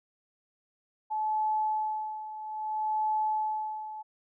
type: tone with tremolo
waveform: sine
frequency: 862 Hz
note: A5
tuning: 36 cents flat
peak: -25 dBFS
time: 1.1-4.03 s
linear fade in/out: 20 ms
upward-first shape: sine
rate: 0.61 Hz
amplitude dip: 75%
effects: none